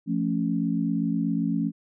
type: chord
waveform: sine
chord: F augmented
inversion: none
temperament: equal with one note detuned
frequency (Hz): 172.11 / 220 / 277.2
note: F3 / A3 / C#4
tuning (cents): -25 / 0 / 0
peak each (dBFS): -27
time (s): 0.06-1.72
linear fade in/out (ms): 50
effects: none